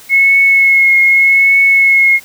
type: tone with vibrato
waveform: sine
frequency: 2180 Hz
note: C#7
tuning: 29 cents flat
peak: -5 dBFS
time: 0.09-2.2 s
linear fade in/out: 50 ms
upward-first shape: triangle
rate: 0.83 Hz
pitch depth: 24 cents each way
effects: white hiss -38 dBFS RMS until 2.24 s